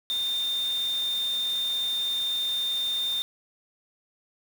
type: tone in noise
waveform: sine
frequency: 3622 Hz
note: A7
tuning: 49 cents sharp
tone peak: -25 dBFS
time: 0.1-3.22 s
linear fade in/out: 0 ms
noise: white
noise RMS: -41 dBFS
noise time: 0.1-3.22 s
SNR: +13 dB
effects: none